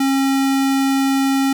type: tone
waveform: square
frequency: 271.1 Hz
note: C#4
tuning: 38 cents flat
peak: -15 dBFS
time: 0-1.53 s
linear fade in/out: 5 ms
effects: none